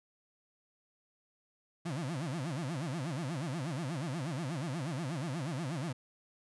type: tone with vibrato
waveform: 35% pulse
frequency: 148.8 Hz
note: D3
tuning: 23 cents sharp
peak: -33 dBFS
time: 1.85-5.93 s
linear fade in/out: 10 ms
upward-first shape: sine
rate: 8.3 Hz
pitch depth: 300 cents each way
effects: resampled to 24000 Hz